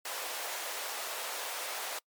pink high-pass noise, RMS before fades -38 dBFS, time 0.05-1.99 s, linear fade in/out 5 ms, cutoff 520 Hz, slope 24 dB/octave, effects noise-tail reverb RT60 0.1 s tail -26 dB re dry + MP3 96 kbps

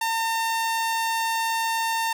sawtooth tone, 907 Hz, A#5, 48 cents flat, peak -19 dBFS, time 0.01-2.13 s, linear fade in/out 5 ms, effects none

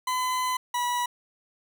40% pulse tone pair in turn, 1013 / 974.5 Hz, B5 / B5, +44 / -23 cents, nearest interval minor second, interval 67 cents, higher first, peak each -24 dBFS, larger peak neither, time 0.07-0.57 / 0.74-1.06 s, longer first, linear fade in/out 5 ms, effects none

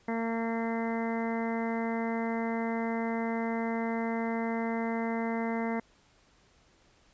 harmonic tone, 228.3 Hz, A#3, 36 cents flat, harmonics 1 / 2 / 3 / 4 / 5 / 6 / 7 / 8 / 9, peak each -31 / -36 / -38 / -39 / -46 / -48 / -47 / -46 / -42 dBFS, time 0.08-5.8 s, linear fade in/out 5 ms, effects pink hiss -64 dBFS RMS until 7.13 s + resampled to 16000 Hz

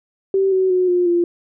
sine tone with pitch steps, 386.9 / 376.3 / 366 / 356 / 346.3 Hz, G4 / F#4 / F#4 / F4 / F4, -23 / +29 / -19 / +33 / -15 cents, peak -13 dBFS, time 0.34-1.24 s, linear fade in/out 2 ms, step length 180 ms, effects none

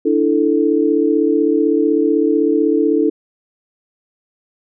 sine chord, D suspended second, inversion none, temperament equal, 293.7 / 329.6 / 440 Hz, D4 / E4 / A4, 0 / 0 / 0 cents, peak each -16 dBFS, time 0.05-3.1 s, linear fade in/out 10 ms, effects none

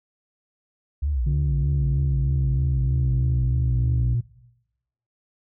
sine tone with vibrato, 65.41 Hz, C2, in tune, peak -20 dBFS, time 1.02-4.15 s, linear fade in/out 10 ms, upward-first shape sine, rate 3.2 Hz, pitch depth 220 cents each way
sine exponential sweep, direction down, 144.8 to 119 Hz, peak -19 dBFS, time 1.26-4.21 s, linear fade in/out 10 ms
effects noise-tail reverb RT60 0.9 s tail -19 dB re dry + tanh soft clip ceiling -15 dBFS

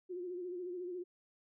sine tone with vibrato, 358.2 Hz, F4, 44 cents sharp, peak -39 dBFS, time 0.09-1.04 s, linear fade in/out 20 ms, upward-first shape sine, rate 14 Hz, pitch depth 56 cents each way, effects none

